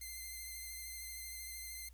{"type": "tone with vibrato", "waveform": "5% pulse", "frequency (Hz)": 2080, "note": "C7", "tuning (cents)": -11, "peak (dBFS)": -35, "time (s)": [0.01, 1.89], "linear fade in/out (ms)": 5, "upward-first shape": "sine", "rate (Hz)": 13, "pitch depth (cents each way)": 24, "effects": ["added 60 Hz sine -55 dBFS peak until 1.93 s", "white hiss -71 dBFS RMS until 1.93 s"]}